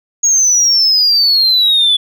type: exponential sweep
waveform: sine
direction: down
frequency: 6645 to 3425 Hz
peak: -6 dBFS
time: 0.23-1.97 s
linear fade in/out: 10 ms
effects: tanh soft clip ceiling -5 dBFS